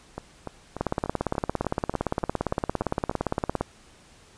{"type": "two click trains", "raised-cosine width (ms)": 1, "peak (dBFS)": [-10, -18], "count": [50, 11], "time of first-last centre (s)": [[0.81, 3.61], [0.18, 3.113]], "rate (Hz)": [17.5, 3.41], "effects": ["pink hiss -54 dBFS RMS until 4.37 s", "resampled to 22050 Hz"]}